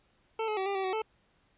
25% pulse tone with pitch steps, 445.1 / 427.6 / 381.5 / 398 / 384.3 / 375.3 / 438.4 Hz, A4 / A4 / G4 / G4 / G4 / F#4 / A4, +20 / -49 / -47 / +26 / -34 / +25 / -6 cents, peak -26 dBFS, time 0.39-1.02 s, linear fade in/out 5 ms, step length 90 ms, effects pink hiss -69 dBFS RMS until 1.57 s + resampled to 8000 Hz

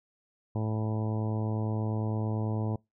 harmonic tone, 108.8 Hz, A2, 19 cents flat, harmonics 1 / 2 / 3 / 4 / 5 / 6 / 7 / 8 / 9, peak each -29 / -35 / -39 / -41 / -43 / -45 / -46 / -47 / -48 dBFS, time 0.55-2.76 s, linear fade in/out 5 ms, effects noise-tail reverb RT60 0.2 s tail -25 dB re dry

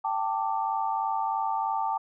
sine chord, G suspended second, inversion none, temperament equal with one note detuned, 784 / 887.1 / 1174.7 Hz, G5 / A5 / D6, 0 / +14 / 0 cents, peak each -30 / -28 / -33 dBFS, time 0.04-1.98 s, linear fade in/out 10 ms, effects none

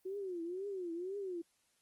sine tone with vibrato, 367 Hz, F#4, 14 cents flat, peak -38 dBFS, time 0.05-1.42 s, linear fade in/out 10 ms, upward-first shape triangle, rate 2 Hz, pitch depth 200 cents each way, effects white hiss -75 dBFS RMS until 1.81 s + Opus 24 kbps

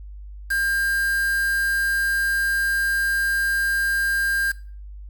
triangle tone with quantisation, 1600 Hz, G6, 35 cents sharp, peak -18 dBFS, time 0.5-4.52 s, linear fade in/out 10 ms, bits 5, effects noise-tail reverb RT60 0.4 s tail -19 dB re dry + added 50 Hz sine -35 dBFS peak until 5.09 s

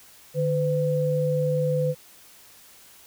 sine tone pair together, 150.43 / 506 Hz, D3 / B4, +42 / +42 cents, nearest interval octave + major sixth, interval 2100 cents, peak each -24 / -23 dBFS, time 0.34-1.95 s, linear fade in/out 50 ms, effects white hiss -51 dBFS RMS until 3.06 s

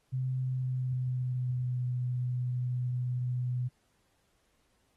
sine tone with pitch glide, 129.2 to 124.51 Hz, C3 to B2, -21 to +15 cents, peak -29 dBFS, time 0.12-3.69 s, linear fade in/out 20 ms, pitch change -64 cents, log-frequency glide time 0.38-1.84 s, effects pink hiss -73 dBFS RMS until 4.96 s + AAC 32 kbps

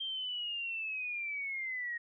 sine linear sweep, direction down, 3181 to 1867 Hz, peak -35 dBFS, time 0-1.98 s, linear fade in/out 10 ms, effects none

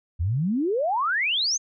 sine exponential sweep, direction up, 76.5 to 6645 Hz, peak -21 dBFS, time 0.19-1.58 s, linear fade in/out 20 ms, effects none

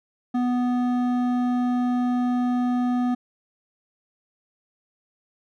sine tone with hard clipping, 246.9 Hz, B3, in tune, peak -22 dBFS, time 0.34-3.15 s, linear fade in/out 10 ms, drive 10 dB, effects none

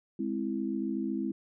sine chord, Ab augmented, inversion none, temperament equal, 207.7 / 261.6 / 329.6 Hz, Ab3 / C4 / E4, 0 / 0 / 0 cents, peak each -34 dBFS, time 0.19-1.32 s, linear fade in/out 5 ms, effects none

